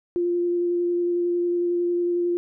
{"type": "tone with vibrato", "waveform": "sine", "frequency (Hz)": 349.2, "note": "F4", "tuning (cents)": 0, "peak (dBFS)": -20, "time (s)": [0.16, 2.37], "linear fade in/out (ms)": 0, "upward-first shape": "square", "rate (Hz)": 11, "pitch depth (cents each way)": 8, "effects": []}